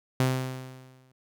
sawtooth tone with exponential decay, 129.6 Hz, C3, 16 cents flat, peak -16 dBFS, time 0.2-1.12 s, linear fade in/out 2 ms, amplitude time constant 200 ms, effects none

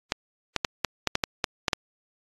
clicks, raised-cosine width 0.2 ms, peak -5 dBFS, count 10, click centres 0.121 / 0.563 / 0.648 / 0.847 / 1.073 / 1.154 / 1.238 / 1.442 / 1.682 / 1.732 s, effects AAC 32 kbps

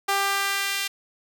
sawtooth tone with high-pass filter sweep, 395.8 Hz, G4, 17 cents sharp, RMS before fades -25 dBFS, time 0.08-0.88 s, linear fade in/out 10 ms, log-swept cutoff 830 to 2600 Hz, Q 1.2, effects none

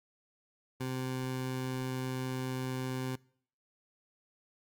20% pulse tone, 129.3 Hz, C3, 20 cents flat, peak -29 dBFS, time 0.8-3.16 s, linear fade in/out 10 ms, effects noise-tail reverb RT60 0.6 s tail -24 dB re dry + Opus 48 kbps

